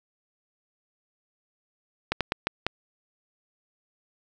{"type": "slowing click train", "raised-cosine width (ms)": 0.3, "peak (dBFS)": -8, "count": 5, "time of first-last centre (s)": [2.12, 2.666], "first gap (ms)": 87, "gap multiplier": 1.31, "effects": []}